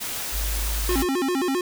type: noise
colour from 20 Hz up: white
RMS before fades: -30 dBFS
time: 0-1.04 s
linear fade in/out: 20 ms
type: tone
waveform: sine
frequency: 52.5 Hz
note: G#1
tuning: 19 cents sharp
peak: -24 dBFS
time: 0.31-1.06 s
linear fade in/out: 50 ms
type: tone with vibrato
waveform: square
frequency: 311.1 Hz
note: D#4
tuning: in tune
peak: -22 dBFS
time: 0.89-1.61 s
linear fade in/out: 2 ms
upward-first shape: square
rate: 7.6 Hz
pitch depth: 250 cents each way
effects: none